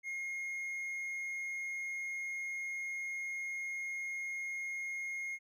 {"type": "tone with hard clipping", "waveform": "sine", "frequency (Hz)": 2144, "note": "C7", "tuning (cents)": 42, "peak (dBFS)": -38, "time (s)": [0.03, 5.39], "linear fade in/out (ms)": 50, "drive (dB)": 3, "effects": []}